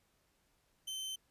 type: tone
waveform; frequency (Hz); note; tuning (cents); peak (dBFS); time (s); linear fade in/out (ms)
sawtooth; 3084; G7; -29; -36; 0.87-1.16; 10
effects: pink hiss -75 dBFS RMS until 1.3 s + resampled to 32000 Hz